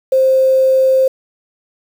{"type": "tone with quantisation", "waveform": "sine", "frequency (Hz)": 526, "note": "C5", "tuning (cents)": 9, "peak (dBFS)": -8, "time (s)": [0.12, 1.08], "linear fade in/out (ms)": 5, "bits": 6, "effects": []}